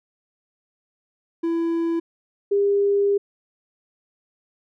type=tone pair in turn; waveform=triangle / sine; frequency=333.4 / 402.3 Hz; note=E4 / G4; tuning=+20 / +45 cents; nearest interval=minor third; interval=325 cents; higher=second; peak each=-18 / -16 dBFS; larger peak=second; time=1.43-2 / 2.51-3.18 s; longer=second; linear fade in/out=10 ms; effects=none